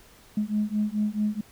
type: beating tone pair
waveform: sine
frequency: 208.6 / 213.2 Hz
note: G#3 / G#3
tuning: +8 / +46 cents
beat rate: 4.6 Hz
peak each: -26 dBFS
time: 0.37-1.41 s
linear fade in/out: 5 ms
effects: tanh soft clip ceiling -16 dBFS + pink hiss -54 dBFS RMS until 1.51 s